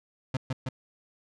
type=tone with echo; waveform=35% pulse; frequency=130 Hz; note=C3; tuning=11 cents flat; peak=-24 dBFS; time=0.34-0.37 s; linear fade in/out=5 ms; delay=160 ms; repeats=2; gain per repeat=-2 dB; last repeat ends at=0.69 s; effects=low-pass 6000 Hz 12 dB/octave